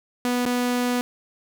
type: tone with dropouts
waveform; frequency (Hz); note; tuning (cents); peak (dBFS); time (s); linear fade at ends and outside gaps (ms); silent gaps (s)
sawtooth; 245.9; B3; -7; -17; 0.25-1.01; 0; 0.454-0.462
effects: none